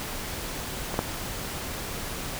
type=clicks; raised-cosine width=1 ms; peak=-18 / -9 dBFS; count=2; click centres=0.942 / 0.991 s; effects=pink hiss -34 dBFS RMS until 2.39 s